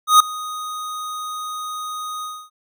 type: tone with ADSR envelope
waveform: square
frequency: 1244.5 Hz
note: D#6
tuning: in tune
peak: -6 dBFS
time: 0.07-2.5 s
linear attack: 130 ms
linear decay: 5 ms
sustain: -21 dB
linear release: 270 ms
effects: none